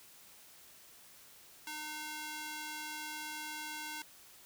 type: tone with high-pass filter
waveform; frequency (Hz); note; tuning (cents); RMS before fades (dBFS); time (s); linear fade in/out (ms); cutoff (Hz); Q
square; 304.4; D#4; -38; -43; 1.67-4.02; 2; 1100; 0.58
effects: white hiss -58 dBFS RMS until 4.45 s